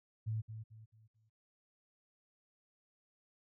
sine tone with echo, 110 Hz, A2, in tune, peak -34 dBFS, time 0.26-0.42 s, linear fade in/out 20 ms, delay 220 ms, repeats 4, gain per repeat -9 dB, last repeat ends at 1.3 s, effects none

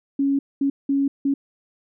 sine tone bursts at uneven times, 277.2 Hz, C#4, in tune, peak -17 dBFS, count 4, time 0.19-0.39 / 0.61-0.7 / 0.89-1.08 / 1.25-1.34 s, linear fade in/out 5 ms, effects none

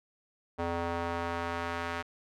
square tone with band-pass filter sweep, 85.1 Hz, F2, 44 cents flat, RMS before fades -34 dBFS, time 0.58-2.03 s, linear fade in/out 20 ms, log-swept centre 730 to 1500 Hz, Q 0.99, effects none

